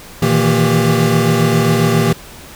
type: tone cluster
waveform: square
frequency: 118.3 / 156.5 / 163.9 / 230.3 / 395.5 Hz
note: A#2 / D#3 / E3 / A#3 / G4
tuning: +26 / +10 / -10 / -21 / +15 cents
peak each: -18 dBFS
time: 0.22-2.13 s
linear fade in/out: 5 ms
effects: pink hiss -36 dBFS RMS until 2.55 s